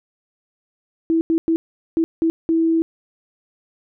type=tone bursts at uneven times; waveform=sine; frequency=327.2 Hz; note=E4; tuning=13 cents flat; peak=-14 dBFS; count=6; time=1.1-1.21 / 1.3-1.38 / 1.48-1.56 / 1.97-2.04 / 2.22-2.3 / 2.49-2.82 s; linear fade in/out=0 ms; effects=none